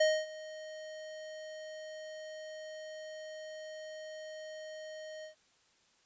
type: tone with ADSR envelope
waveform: square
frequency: 622.3 Hz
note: D#5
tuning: in tune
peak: -24 dBFS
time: 0-5.35 s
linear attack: 8 ms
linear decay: 250 ms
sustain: -20 dB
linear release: 110 ms
effects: white hiss -69 dBFS RMS until 6.05 s + resampled to 16000 Hz